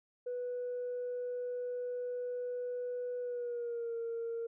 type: tone with pitch glide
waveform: sine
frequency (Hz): 492.5 to 462.2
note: B4 to A#4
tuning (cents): -5 to -15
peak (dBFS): -34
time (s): 0.26-4.47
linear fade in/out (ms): 10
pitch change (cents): -110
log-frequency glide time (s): 3.2-3.96
effects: tanh soft clip ceiling -32 dBFS